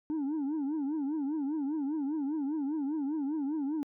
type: tone with vibrato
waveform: sine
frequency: 293.7 Hz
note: D4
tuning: in tune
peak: -27 dBFS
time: 0.1-3.83 s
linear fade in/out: 0 ms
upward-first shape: triangle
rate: 5 Hz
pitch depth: 180 cents each way
effects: tanh soft clip ceiling -29 dBFS